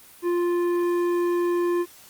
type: tone with tanh clipping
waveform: sine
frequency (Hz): 349.2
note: F4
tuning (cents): 0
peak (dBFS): -22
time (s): 0.22-1.86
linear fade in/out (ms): 50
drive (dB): 11
effects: white hiss -49 dBFS RMS until 2.09 s + Opus 24 kbps